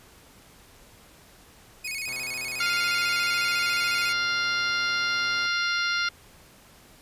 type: tone with vibrato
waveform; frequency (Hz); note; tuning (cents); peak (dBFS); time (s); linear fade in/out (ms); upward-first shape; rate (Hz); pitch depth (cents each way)
sawtooth; 2351; D7; +1; -27; 1.84-4.13; 10; square; 14; 110
type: tone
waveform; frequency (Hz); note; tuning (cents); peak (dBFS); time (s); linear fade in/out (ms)
5% pulse; 128; C3; -38; -32; 2.07-5.47; 10
type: harmonic tone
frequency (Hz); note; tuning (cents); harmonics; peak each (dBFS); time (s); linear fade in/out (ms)
698.5; F5; 0; 2 / 3 / 4 / 5 / 6 / 7 / 8; -26 / -31 / -34 / -36 / -32 / -38 / -37; 2.6-6.09; 5
effects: pink hiss -53 dBFS RMS until 7.01 s + resampled to 32000 Hz